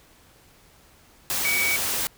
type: tone in noise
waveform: sine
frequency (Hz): 2265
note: C#7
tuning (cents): +37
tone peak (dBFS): -22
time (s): 1.45-1.76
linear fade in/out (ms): 0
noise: white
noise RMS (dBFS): -26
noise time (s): 1.3-2.07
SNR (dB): +1
effects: pink hiss -55 dBFS RMS until 2.17 s